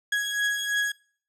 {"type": "beating tone pair", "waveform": "35% pulse", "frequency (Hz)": [1661.2, 1664.2], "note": ["G#6", "G#6"], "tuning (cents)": [0, 3], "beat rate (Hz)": 3, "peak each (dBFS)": [-24, -28], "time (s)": [0.12, 0.92], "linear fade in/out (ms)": 5, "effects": ["noise-tail reverb RT60 0.5 s tail -23 dB re dry", "low-pass 10000 Hz 12 dB/octave"]}